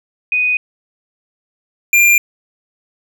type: tone pair in turn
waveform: sine / square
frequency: 2489 / 2392 Hz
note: D#7 / D7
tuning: 0 / +31 cents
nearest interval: minor second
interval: 69 cents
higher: first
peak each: -12 / -8 dBFS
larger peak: second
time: 0.32-0.57 / 1.93-2.18 s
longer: neither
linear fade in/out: 2 ms
effects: none